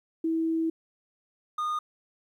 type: tone pair in turn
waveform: sine / triangle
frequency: 325.2 / 1225.4 Hz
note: E4 / D#6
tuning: -23 / -27 cents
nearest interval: octave + major seventh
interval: 2296 cents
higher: second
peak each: -24 / -25 dBFS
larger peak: first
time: 0.24-0.7 / 1.58-1.79 s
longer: first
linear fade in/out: 5 ms
effects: 11-bit